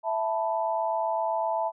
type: chord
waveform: sine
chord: E suspended fourth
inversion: none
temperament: equal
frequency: 659.3 / 880 / 987.8 Hz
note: E5 / A5 / B5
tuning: 0 / 0 / 0 cents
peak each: -28 / -28 / -33 dBFS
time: 0.03-1.72 s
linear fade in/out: 50 ms
effects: none